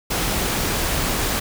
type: noise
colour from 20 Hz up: pink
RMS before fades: -22 dBFS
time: 0.1-1.4 s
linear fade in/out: 10 ms
effects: none